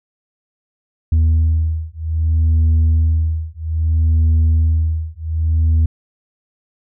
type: beating tone pair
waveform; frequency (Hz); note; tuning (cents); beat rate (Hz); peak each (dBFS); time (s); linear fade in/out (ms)
sine; 79.7 / 80.32; D#2 / E2; +42 / -44; 0.62; -13; 1.12-5.86; 5
effects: tanh soft clip ceiling -9 dBFS